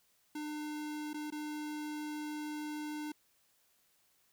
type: tone with dropouts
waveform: square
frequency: 301.1 Hz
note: D4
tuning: 43 cents sharp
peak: -39 dBFS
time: 0.35-3.12 s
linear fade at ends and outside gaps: 5 ms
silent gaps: 1.133-1.142 / 1.304-1.322 s
effects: white hiss -72 dBFS RMS until 4.32 s